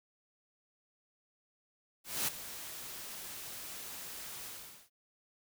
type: noise with ADSR envelope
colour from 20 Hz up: white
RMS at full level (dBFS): -32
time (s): 2.04-4.9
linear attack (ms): 240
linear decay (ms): 10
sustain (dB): -13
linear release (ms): 440
effects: none